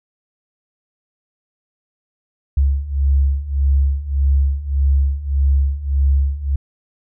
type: beating tone pair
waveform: sine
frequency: 68.1 / 69.8 Hz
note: C#2 / C#2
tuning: -30 / +13 cents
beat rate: 1.7 Hz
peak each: -18 / -15 dBFS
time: 2.57-6.56 s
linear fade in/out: 5 ms
effects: none

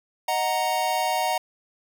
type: chord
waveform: square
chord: D# minor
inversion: none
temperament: equal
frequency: 622.3 / 740 / 932.3 Hz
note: D#5 / F#5 / A#5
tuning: 0 / 0 / 0 cents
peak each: -30 / -26 / -27 dBFS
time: 0.28-1.38 s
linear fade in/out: 5 ms
effects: none

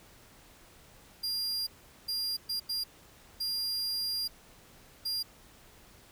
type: tone bursts at uneven times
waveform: 45% pulse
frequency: 4800 Hz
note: D8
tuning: 37 cents sharp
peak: -30 dBFS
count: 6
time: 1.23-1.67 / 2.08-2.37 / 2.49-2.6 / 2.69-2.84 / 3.4-4.28 / 5.05-5.23 s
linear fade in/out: 10 ms
effects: pink hiss -57 dBFS RMS until 6.11 s

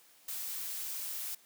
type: noise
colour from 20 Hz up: blue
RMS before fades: -39 dBFS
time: 0.28-1.35 s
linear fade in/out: 5 ms
effects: white hiss -62 dBFS RMS until 1.45 s + high-pass 200 Hz 12 dB/octave

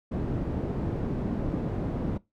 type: low-pass noise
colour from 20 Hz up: white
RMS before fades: -30 dBFS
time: 0.11-2.18 s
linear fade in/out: 10 ms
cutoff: 270 Hz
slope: 12 dB/octave
effects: noise-tail reverb RT60 0.2 s tail -21 dB re dry

